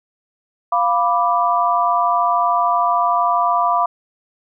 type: chord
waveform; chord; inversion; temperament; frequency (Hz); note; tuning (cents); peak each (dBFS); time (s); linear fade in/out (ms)
sine; B diminished; second; equal; 698.5 / 987.8 / 1174.7; F5 / B5 / D6; 0 / 0 / 0; -18; 0.72-3.86; 5
effects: none